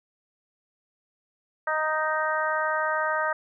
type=harmonic tone; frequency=311.1 Hz; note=D#4; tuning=in tune; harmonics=2 / 3 / 4 / 5 / 6; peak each=-29 / -30 / -29 / -29 / -33 dBFS; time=1.67-3.33 s; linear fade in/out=5 ms; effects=none